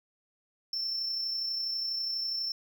triangle tone with amplitude modulation, 5370 Hz, E8, 31 cents sharp, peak -27 dBFS, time 0.73-2.52 s, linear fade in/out 2 ms, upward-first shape sine, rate 32.2 Hz, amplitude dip 35%, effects tanh soft clip ceiling -24 dBFS

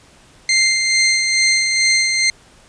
20% pulse tone with tremolo, 2093 Hz, C7, in tune, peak -6 dBFS, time 0.49-2.3 s, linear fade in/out 2 ms, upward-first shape sine, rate 2.3 Hz, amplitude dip 40%, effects pink hiss -48 dBFS RMS until 2.68 s + resampled to 22050 Hz

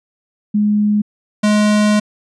sine / square tone pair in turn, 208.9 / 210.2 Hz, G#3 / G#3, +10 / +21 cents, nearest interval unison, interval 11 cents, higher second, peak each -11 dBFS, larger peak neither, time 0.54-1.02 / 1.43-2 s, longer second, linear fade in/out 10 ms, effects resampled to 22050 Hz

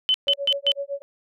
sine tone bursts, 3042 Hz, F#7, 47 cents sharp, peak -16 dBFS, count 4, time 0.09-0.718 s, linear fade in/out 0 ms, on 52 ms, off 140 ms
sine tone with tremolo, 561 Hz, C#5, 21 cents sharp, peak -24 dBFS, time 0.27-1.02 s, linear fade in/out 0 ms, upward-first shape sine, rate 7.9 Hz, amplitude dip 100%
effects none

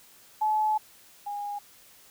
sine tone pair in turn, 859 / 818.7 Hz, A5 / G#5, -42 / -25 cents, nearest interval minor second, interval 83 cents, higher first, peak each -22 / -31 dBFS, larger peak first, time 0.41-0.78 / 1.26-1.59 s, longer first, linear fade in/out 10 ms, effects white hiss -55 dBFS RMS until 2.1 s

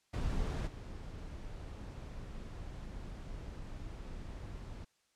brown noise with level steps, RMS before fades -35 / -45 dBFS, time 0.13-4.85 s, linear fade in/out 10 ms, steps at 0.66 s, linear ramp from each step 20 ms, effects white hiss -75 dBFS RMS until 5.15 s + low-pass 8000 Hz 12 dB/octave

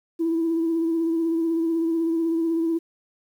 sine tone with vibrato, 329.6 Hz, E4, in tune, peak -19 dBFS, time 0.19-2.79 s, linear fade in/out 20 ms, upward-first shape triangle, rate 16 Hz, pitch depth 36 cents each way, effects tanh soft clip ceiling -16 dBFS + 9-bit

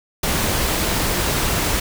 pink noise, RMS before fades -20 dBFS, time 0.23-1.8 s, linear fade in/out 5 ms, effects none

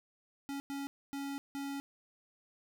square tone bursts at uneven times, 278.6 Hz, C#4, 9 cents sharp, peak -38 dBFS, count 4, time 0.49-0.6 / 0.7-0.87 / 1.13-1.38 / 1.55-1.8 s, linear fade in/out 0 ms, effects 13-bit

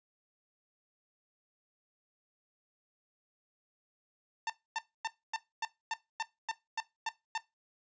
sawtooth tone bursts, 899 Hz, A5, 37 cents sharp, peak -28 dBFS, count 11, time 4.47-7.378 s, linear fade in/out 2 ms, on 28 ms, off 260 ms, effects noise-tail reverb RT60 0.2 s tail -17 dB re dry + resampled to 16000 Hz

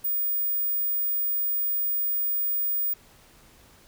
sine tone, 15000 Hz, A#9, 10 cents sharp, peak -23 dBFS, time 0.04-2.94 s, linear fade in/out 10 ms, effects pink hiss -55 dBFS RMS until 3.87 s

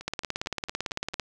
two click trains, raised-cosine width 0.2 ms, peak -23 / -12 dBFS, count 6 / 21, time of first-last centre 0.01-1.136 / 0.08-1.197 s, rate 4.44 / 17.9 Hz, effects none

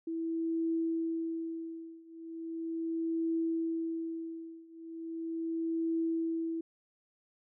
sine tone with tremolo, 328.4 Hz, E4, 6 cents flat, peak -28 dBFS, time 0.07-6.61 s, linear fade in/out 5 ms, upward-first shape triangle, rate 0.38 Hz, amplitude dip 95%, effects none

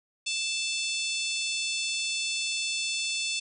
harmonic tone with a mistuned harmonic, 881 Hz, A5, 2 cents sharp, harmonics 3 / 4 / 5 / 6 / 7 / 8 / 9 / 10, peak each -32 / -34 / -36 / -38 / -39 / -40 / -41 / -42 dBFS, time 0.26-3.4 s, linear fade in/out 10 ms, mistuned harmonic 8, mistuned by +19 cents, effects none

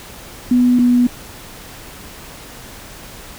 sine tone pair in turn, 246.9 / 244.8 Hz, B3 / B3, 0 / -15 cents, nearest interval unison, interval 15 cents, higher first, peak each -9 dBFS, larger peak neither, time 0.51-0.79 / 0.79-1.07 s, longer neither, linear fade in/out 5 ms, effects pink hiss -36 dBFS RMS until 3.38 s

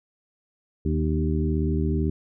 harmonic tone with a mistuned harmonic, 78 Hz, D#2, 5 cents sharp, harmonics 1 / 2 / 3 / 4 / 5, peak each -24 / -27 / -29 / -30 / -31 dBFS, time 0.85-2.1 s, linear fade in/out 5 ms, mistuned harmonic 4, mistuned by -23 cents, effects none

